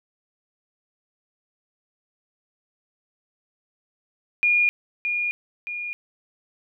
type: tone with echo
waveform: sine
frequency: 2430 Hz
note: D#7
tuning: 42 cents flat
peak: -16 dBFS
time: 4.43-4.69 s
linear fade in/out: 0 ms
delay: 620 ms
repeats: 2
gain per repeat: -6 dB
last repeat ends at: 5.93 s
effects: none